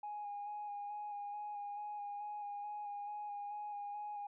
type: tone with vibrato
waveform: sine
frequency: 825 Hz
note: G#5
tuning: 12 cents flat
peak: -40 dBFS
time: 0.03-4.27 s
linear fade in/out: 5 ms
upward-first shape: square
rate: 2.3 Hz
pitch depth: 17 cents each way
effects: tanh soft clip ceiling -37 dBFS